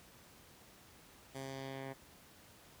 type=tone with low-pass filter sweep; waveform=10% pulse; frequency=134.6 Hz; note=C3; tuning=49 cents sharp; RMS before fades=-45 dBFS; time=1.34-1.94 s; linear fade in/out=20 ms; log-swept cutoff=11000 to 1800 Hz; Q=1.2; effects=pink hiss -60 dBFS RMS until 2.8 s + high-pass 60 Hz 12 dB/octave